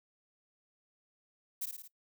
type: noise with echo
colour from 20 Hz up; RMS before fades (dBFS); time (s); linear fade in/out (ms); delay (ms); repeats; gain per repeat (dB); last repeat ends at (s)
violet; -36; 1.61-1.66; 10; 55; 4; -4; 1.88
effects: noise-tail reverb RT60 0.1 s tail -20 dB re dry